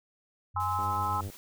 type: tone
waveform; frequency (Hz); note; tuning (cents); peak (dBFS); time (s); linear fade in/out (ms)
sine; 92; F#2; -9; -35; 0.54-1.29; 20
type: chord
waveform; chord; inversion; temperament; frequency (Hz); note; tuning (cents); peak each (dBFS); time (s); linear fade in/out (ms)
sine; Ab augmented; none; just; 830.6 / 1038.3 / 1297.8; Ab5 / C6 / E6; 0 / -14 / -27; -32; 0.56-1.21; 5
type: noise with tremolo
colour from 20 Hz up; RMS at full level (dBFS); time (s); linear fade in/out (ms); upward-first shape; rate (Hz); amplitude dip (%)
white; -49; 0.6-1.37; 0; triangle; 9.7; 25
type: click train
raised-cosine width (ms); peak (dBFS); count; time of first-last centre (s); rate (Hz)
2; -31; 52; 0.79-1.3; 100
effects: none